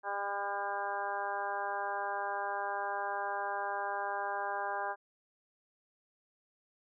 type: harmonic tone with a mistuned harmonic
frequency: 200.7 Hz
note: G3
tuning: 41 cents sharp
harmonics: 2 / 3 / 4 / 5 / 6 / 7 / 8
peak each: -45 / -42 / -37 / -40 / -44 / -45 / -41 dBFS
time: 0.03-4.96 s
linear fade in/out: 50 ms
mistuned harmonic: 7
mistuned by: +18 cents
effects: none